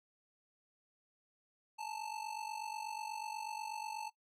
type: ring-modulated tone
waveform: square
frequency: 880 Hz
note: A5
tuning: in tune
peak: -38 dBFS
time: 1.78-4.1 s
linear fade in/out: 20 ms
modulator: 24.1 Hz
effects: noise-tail reverb RT60 0.1 s tail -19 dB re dry + low-pass 10000 Hz 12 dB/octave